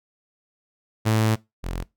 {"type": "tone pair in turn", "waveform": "sawtooth", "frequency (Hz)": [110, 43.65], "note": ["A2", "F1"], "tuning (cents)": [0, 0], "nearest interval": "octave + major third", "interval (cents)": 1600, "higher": "first", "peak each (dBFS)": [-14, -23], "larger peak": "first", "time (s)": [[1.05, 1.36], [1.63, 1.84]], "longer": "first", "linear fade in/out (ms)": 20, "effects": ["noise-tail reverb RT60 0.2 s tail -21 dB re dry"]}